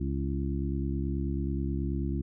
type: harmonic tone with a mistuned harmonic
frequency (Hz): 69.3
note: C#2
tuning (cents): 0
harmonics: 1 / 2 / 3 / 4 / 5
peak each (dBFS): -31 / -34 / -36 / -37 / -38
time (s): 0-2.22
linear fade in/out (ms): 10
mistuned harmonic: 5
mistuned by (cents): -34
effects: none